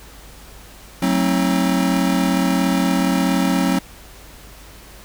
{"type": "chord", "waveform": "square", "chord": "F# diminished seventh", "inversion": "none", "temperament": "just", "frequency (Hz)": [185, 222, 266.4, 319.7], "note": ["F#3", "A3", "C4", "Eb4"], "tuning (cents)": [0, 16, 31, 47], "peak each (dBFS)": [-20, -26, -20, -26], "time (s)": [1.02, 3.79], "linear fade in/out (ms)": 5, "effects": ["added 50 Hz sine -43 dBFS peak until 5.04 s", "pink hiss -43 dBFS RMS until 5.04 s"]}